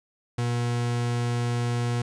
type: tone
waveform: 40% pulse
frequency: 120 Hz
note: B2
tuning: 49 cents flat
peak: -23 dBFS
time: 0.38-2.02 s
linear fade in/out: 5 ms
effects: resampled to 22050 Hz + 10-bit